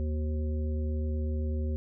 harmonic tone with a mistuned harmonic, 75.9 Hz, D#2, 42 cents flat, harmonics 1 / 3 / 5 / 7, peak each -28 / -38 / -42 / -45 dBFS, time 0-1.76 s, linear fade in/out 0 ms, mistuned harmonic 3, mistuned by +60 cents, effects none

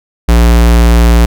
square tone, 58.27 Hz, A#1, in tune, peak -4 dBFS, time 0.28-1.26 s, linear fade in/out 10 ms, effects none

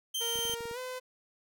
sawtooth tone, 3136 Hz, G7, in tune, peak -28 dBFS, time 0.14-0.55 s, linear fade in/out 10 ms
sawtooth tone with pitch glide, 466.2 to 508.4 Hz, A#4 to C5, 0 to -50 cents, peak -33 dBFS, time 0.2-1 s, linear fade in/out 20 ms, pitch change +150 cents, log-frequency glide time 0.73-0.78 s
clicks, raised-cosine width 3 ms, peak -35 dBFS, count 8, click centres 0.357 / 0.389 / 0.453 / 0.497 / 0.537 / 0.607 / 0.655 / 0.712 s
effects none

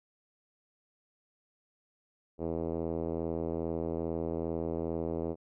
5% pulse tone with low-pass filter, 82.4 Hz, E2, in tune, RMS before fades -34 dBFS, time 2.38-5.36 s, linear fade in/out 50 ms, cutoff 450 Hz, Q 1.6, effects none

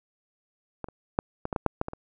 clicks, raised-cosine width 1 ms, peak -19 / -28 / -8 / -16 / -15 / -13 / -7 / -12 / -18 / -23 dBFS, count 10, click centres 0.843 / 0.886 / 1.189 / 1.454 / 1.528 / 1.562 / 1.663 / 1.814 / 1.884 / 1.934 s, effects none

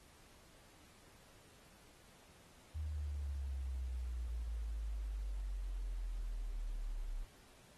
sine exponential sweep, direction down, 77.9 to 33.59 Hz, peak -38 dBFS, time 2.74-7.25 s, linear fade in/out 20 ms, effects pink hiss -64 dBFS RMS until 7.77 s + AAC 32 kbps

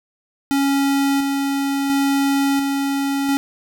square tone with tremolo, 277.2 Hz, C#4, in tune, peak -16 dBFS, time 0.51-3.37 s, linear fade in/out 0 ms, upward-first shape square, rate 0.72 Hz, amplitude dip 30%, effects none

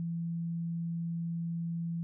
sine tone, 168 Hz, E3, 33 cents sharp, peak -32 dBFS, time 0-2.03 s, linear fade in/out 0 ms, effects none

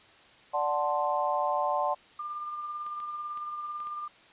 sine chord, D dominant seventh, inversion none, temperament equal, 587.3 / 740 / 880 / 1046.5 Hz, D5 / F#5 / A5 / C6, 0 / 0 / 0 / 0 cents, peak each -31 dBFS, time 0.53-1.95 s, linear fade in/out 20 ms
sine tone with tremolo, 1199 Hz, D6, 36 cents sharp, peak -32 dBFS, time 2.19-4.08 s, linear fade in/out 5 ms, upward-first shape triangle, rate 18 Hz, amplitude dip 40%
clicks, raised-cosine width 0.2 ms, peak -33 dBFS, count 5, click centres 2.865 / 3.002 / 3.374 / 3.803 / 3.871 s
effects white hiss -56 dBFS RMS until 4.32 s + resampled to 8000 Hz

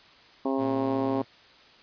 harmonic tone, 134.6 Hz, C3, 49 cents sharp, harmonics 2 / 3 / 4 / 5 / 6 / 7 / 8, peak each -27 / -31 / -33 / -35 / -37 / -38 / -39 dBFS, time 0.45-1.22 s, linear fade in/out 5 ms
sawtooth tone, 116.54 Hz, A#2, in tune, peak -32 dBFS, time 0.57-1.25 s, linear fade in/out 50 ms
effects white hiss -54 dBFS RMS until 1.82 s + resampled to 11025 Hz

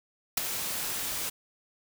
white noise with ADSR envelope, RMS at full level -22 dBFS, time 0.37-1.3 s, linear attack 6 ms, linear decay 9 ms, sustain -11 dB, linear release 12 ms, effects none

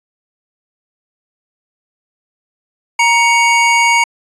square tone pair together, 938.9 / 2233 Hz, A#5 / C#7, +12 / +12 cents, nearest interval octave + minor third, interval 1500 cents, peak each -12 dBFS, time 2.99-4.04 s, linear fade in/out 5 ms, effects resampled to 22050 Hz

